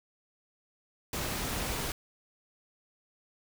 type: noise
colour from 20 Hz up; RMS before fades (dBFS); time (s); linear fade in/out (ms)
pink; -34; 1.13-1.92; 2
effects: none